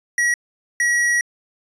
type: tone pair in turn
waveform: square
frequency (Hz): 1916 / 1916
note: A#6 / A#6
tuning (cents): +47 / +47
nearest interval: unison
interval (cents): 0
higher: neither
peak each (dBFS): -16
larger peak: neither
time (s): 0.18-0.34 / 0.8-1.21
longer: second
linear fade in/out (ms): 2
effects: resampled to 22050 Hz